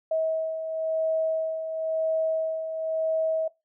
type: beating tone pair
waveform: sine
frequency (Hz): 640 / 640.97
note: D#5 / E5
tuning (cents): +49 / -49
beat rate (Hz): 0.97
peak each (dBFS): -33 / -25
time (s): 0.11-3.48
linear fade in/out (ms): 5
effects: noise-tail reverb RT60 0.2 s tail -19 dB re dry